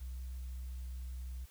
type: tone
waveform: sine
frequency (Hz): 62.8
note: B1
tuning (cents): +30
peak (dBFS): -38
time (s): 0-1.46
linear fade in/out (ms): 20
effects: tanh soft clip ceiling -38 dBFS + white hiss -63 dBFS RMS until 1.5 s